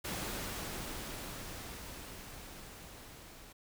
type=noise with level ramp; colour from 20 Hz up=pink; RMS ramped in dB=-38 to -54 dBFS; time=0.04-3.53 s; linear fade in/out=10 ms; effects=none